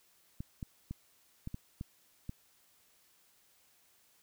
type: clicks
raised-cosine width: 5 ms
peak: -27 dBFS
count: 7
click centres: 0.405 / 0.628 / 0.91 / 1.474 / 1.544 / 1.811 / 2.294 s
effects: white hiss -68 dBFS RMS until 4.22 s